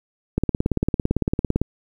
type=click train; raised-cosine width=3 ms; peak=-6 dBFS; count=23; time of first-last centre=0.38-1.616 s; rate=17.8 Hz; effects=8-bit